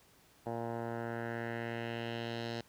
10% pulse tone with low-pass filter sweep, 116.54 Hz, A#2, in tune, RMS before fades -39 dBFS, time 0.46-2.61 s, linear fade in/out 5 ms, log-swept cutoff 860 to 4500 Hz, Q 2.2, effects pink hiss -64 dBFS RMS until 2.68 s + high-pass 60 Hz 12 dB/octave

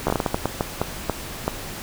slowing click train, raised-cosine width 1 ms, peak -6 dBFS, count 13, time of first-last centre 0.07-1.48 s, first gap 13 ms, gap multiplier 1.36, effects pink hiss -34 dBFS RMS until 1.82 s

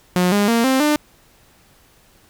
sawtooth tone with pitch steps, 179.8 / 204.2 / 231.8 / 263.2 / 298.9 Hz, F#3 / G#3 / A#3 / C4 / D4, -49 / -29 / -10 / +10 / +31 cents, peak -10 dBFS, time 0.16-0.96 s, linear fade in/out 0 ms, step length 160 ms, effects pink hiss -53 dBFS RMS until 2.29 s

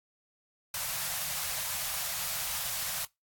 white band-stop noise, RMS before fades -34 dBFS, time 0.74-3.05 s, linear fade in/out 2 ms, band 180 to 550 Hz, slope 48 dB/octave, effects noise-tail reverb RT60 0.2 s tail -24 dB re dry + AAC 64 kbps

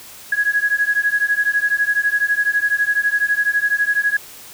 sine beating tone pair, 1661.2 / 1673.2 Hz, G#6 / G#6, 0 / +12 cents, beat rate 12 Hz, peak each -18 dBFS, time 0.32-4.17 s, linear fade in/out 5 ms, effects white hiss -39 dBFS RMS until 4.53 s

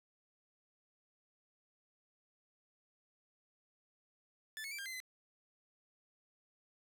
sawtooth tone with pitch steps, 1750 / 2196 / 2332 / 1602 / 2065 / 2028 Hz, A6 / C#7 / D7 / G6 / C7 / B6, -10 / -17 / -13 / +37 / -23 / +45 cents, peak -39 dBFS, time 4.57-5.002 s, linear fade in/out 0 ms, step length 72 ms, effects none

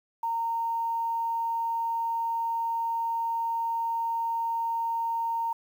sine tone with quantisation, 920 Hz, A#5, 23 cents flat, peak -26 dBFS, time 0.23-5.53 s, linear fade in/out 5 ms, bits 9, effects none

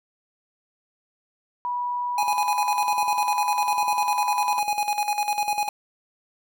sine tone with pitch glide, 976 to 992.5 Hz, B5 to B5, -21 to +8 cents, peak -24 dBFS, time 1.65-4.59 s, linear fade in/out 0 ms, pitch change +29 cents, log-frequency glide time 2.23-2.35 s
square tone with tremolo, 830.6 Hz, G#5, in tune, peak -21 dBFS, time 2.18-5.69 s, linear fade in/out 2 ms, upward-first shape square, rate 10 Hz, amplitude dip 65%
effects none

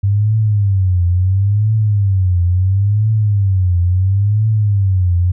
sine tone with vibrato, 98 Hz, G2, in tune, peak -10 dBFS, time 0.03-5.32 s, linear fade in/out 10 ms, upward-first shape triangle, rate 0.73 Hz, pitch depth 210 cents each way, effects none

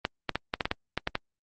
clicks, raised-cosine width 0.3 ms, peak -10 dBFS, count 10, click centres 0.051 / 0.293 / 0.356 / 0.539 / 0.608 / 0.655 / 0.714 / 0.976 / 1.074 / 1.154 s, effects Opus 32 kbps

